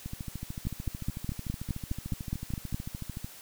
two click trains, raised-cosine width 5 ms, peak -24 / -18 dBFS, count 44 / 11, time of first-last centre 0.06-3.245 / 0.67-2.745 s, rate 13.5 / 4.82 Hz, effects white hiss -49 dBFS RMS until 3.41 s

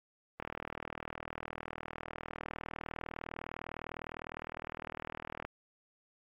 click train, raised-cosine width 0.5 ms, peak -24 dBFS, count 202, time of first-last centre 0.4-5.45 s, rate 39.8 Hz, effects AAC 48 kbps

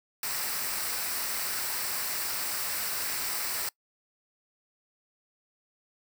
white noise with comb filter, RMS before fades -32 dBFS, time 0.23-3.69 s, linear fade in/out 2 ms, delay 0.3 ms, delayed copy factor -0.5, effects noise-tail reverb RT60 0.1 s tail -24 dB re dry

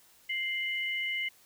sine tone pair together, 2095 / 2960 Hz, C7 / F#7, +2 / 0 cents, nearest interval tritone, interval 598 cents, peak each -31 / -36 dBFS, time 0.29-1.29 s, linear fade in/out 10 ms, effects white hiss -61 dBFS RMS until 1.45 s

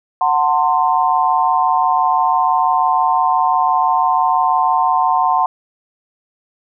sine chord, F# diminished, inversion none, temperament equal with one note detuned, 740 / 900.6 / 1046.5 Hz, F#5 / A5 / C6, 0 / +40 / 0 cents, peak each -16 dBFS, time 0.21-5.46 s, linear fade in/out 2 ms, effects none

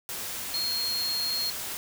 sine tone in noise, 4254 Hz, C8, 28 cents sharp, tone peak -27 dBFS, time 0.54-1.5 s, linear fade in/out 0 ms, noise white, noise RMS -35 dBFS, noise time 0.09-1.77 s, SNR +5 dB, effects none

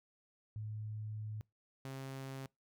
sine / sawtooth tone pair in turn, 107.4 / 134.23 Hz, A2 / C3, -41 / +45 cents, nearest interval major third, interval 386 cents, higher second, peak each -40 / -39 dBFS, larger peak second, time 0.56-1.41 / 1.85-2.46 s, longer first, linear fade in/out 0 ms, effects noise-tail reverb RT60 0.2 s tail -24 dB re dry

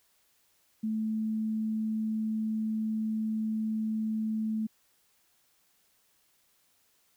sine tone, 218.6 Hz, A3, 11 cents flat, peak -28 dBFS, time 0.83-4.67 s, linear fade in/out 10 ms, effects white hiss -69 dBFS RMS until 7.16 s

